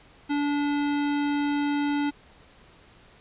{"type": "tone", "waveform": "square", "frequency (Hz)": 289.2, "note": "D4", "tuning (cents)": -27, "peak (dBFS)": -24, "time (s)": [0.29, 2.11], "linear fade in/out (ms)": 20, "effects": ["pink hiss -54 dBFS RMS until 3.2 s", "resampled to 8000 Hz"]}